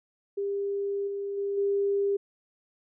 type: tone with level steps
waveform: sine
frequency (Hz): 400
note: G4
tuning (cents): +35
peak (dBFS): -27 / -30 / -27 / -23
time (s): 0.37-2.17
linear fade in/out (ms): 10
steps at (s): 1.07 / 1.37 / 1.57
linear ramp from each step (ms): 10
effects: none